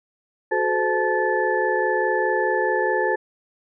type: tone cluster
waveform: sine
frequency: 368.3 / 433.1 / 514 / 871 / 1743 Hz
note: F#4 / A4 / C5 / A5 / A6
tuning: -8 / -27 / -31 / -18 / -17 cents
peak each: -25 dBFS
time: 0.51-3.16 s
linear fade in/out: 10 ms
effects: none